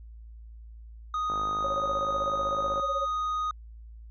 triangle tone, 1244.5 Hz, D#6, in tune, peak -25 dBFS, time 1.14-3.51 s, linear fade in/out 2 ms
click train, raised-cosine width 1 ms, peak -24 dBFS, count 79, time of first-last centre 1.3-2.797 s, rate 52.1 Hz
sine tone with tremolo, 554.4 Hz, C#5, in tune, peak -28 dBFS, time 1.64-3.06 s, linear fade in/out 0 ms, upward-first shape sine, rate 16 Hz, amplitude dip 95%
effects added 56 Hz sine -43 dBFS peak until 4.1 s + resampled to 16000 Hz

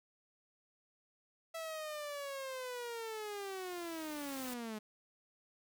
sawtooth linear sweep, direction down, 659.3 to 210.1 Hz, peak -37 dBFS, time 1.54-4.79 s, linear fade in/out 10 ms
white noise with exponential growth, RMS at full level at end -46 dBFS, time 1.96-4.54 s, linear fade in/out 5 ms, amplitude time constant 560 ms
effects none

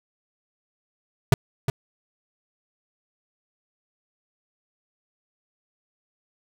square tone with echo, 133.9 Hz, C3, 40 cents sharp, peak -12 dBFS, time 1.32-1.34 s, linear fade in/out 2 ms, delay 360 ms, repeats 1, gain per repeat -9 dB, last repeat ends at 1.7 s, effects none

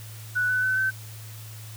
sine tone with pitch steps, 1480 / 1498.9 / 1518.1 / 1537.5 Hz, F#6 / F#6 / F#6 / G6, 0 / +22 / +44 / -34 cents, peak -21 dBFS, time 0.35-0.91 s, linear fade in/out 20 ms, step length 140 ms, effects added 109 Hz sine -39 dBFS peak until 1.76 s + white hiss -46 dBFS RMS until 1.76 s

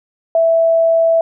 sine tone, 659.3 Hz, E5, in tune, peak -9 dBFS, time 0.35-1.21 s, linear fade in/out 2 ms, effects none

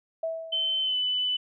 sine tone with exponential decay, 652 Hz, E5, 19 cents flat, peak -25 dBFS, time 0.23-1.02 s, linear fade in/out 5 ms, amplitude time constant 170 ms
sine tone with pitch glide, 3074 to 2997 Hz, G7 to F#7, -35 to +22 cents, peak -24 dBFS, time 0.52-1.37 s, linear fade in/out 10 ms, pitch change -43 cents, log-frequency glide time 0.82-0.98 s
effects none

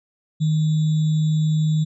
sine tone with sample-and-hold, 155.56 Hz, D#3, in tune, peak -16 dBFS, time 0.4-1.85 s, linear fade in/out 20 ms, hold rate 3675 Hz, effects resampled to 22050 Hz

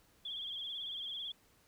sine tone with vibrato, 3322 Hz, G#7, in tune, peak -39 dBFS, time 0.25-1.32 s, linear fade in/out 5 ms, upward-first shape sine, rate 18 Hz, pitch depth 74 cents each way, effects pink hiss -68 dBFS RMS until 1.67 s

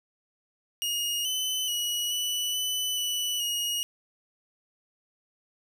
sawtooth tone with pitch steps, 2865 / 3026 / 2915 / 2965 / 3000 / 2967 / 2879 Hz, F7 / F#7 / F#7 / F#7 / F#7 / F#7 / F#7, +44 / +38 / -26 / +3 / +23 / +4 / -48 cents, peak -24 dBFS, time 0.82-3.83 s, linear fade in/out 0 ms, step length 430 ms, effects none

